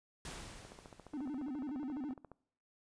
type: noise with exponential decay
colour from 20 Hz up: pink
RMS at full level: -44 dBFS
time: 0.25-1.73 s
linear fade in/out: 1 ms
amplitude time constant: 320 ms
type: click train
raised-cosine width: 1 ms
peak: -37 dBFS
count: 25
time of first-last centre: 0.65-2.317 s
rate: 14.4 Hz
type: tone with vibrato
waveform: triangle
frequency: 277.2 Hz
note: C#4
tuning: in tune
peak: -36 dBFS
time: 1.13-2.14 s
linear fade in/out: 10 ms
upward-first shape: square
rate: 12 Hz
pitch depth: 140 cents each way
effects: noise-tail reverb RT60 0.7 s tail -24 dB re dry + resampled to 22050 Hz